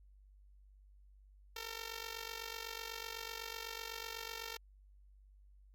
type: tone with amplitude modulation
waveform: 5% pulse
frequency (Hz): 454.5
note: A#4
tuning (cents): -44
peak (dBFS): -28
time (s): 1.56-4.57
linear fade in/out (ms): 5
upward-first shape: sine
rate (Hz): 48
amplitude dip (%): 80
effects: added 49 Hz sine -59 dBFS peak until 5.74 s + Opus 48 kbps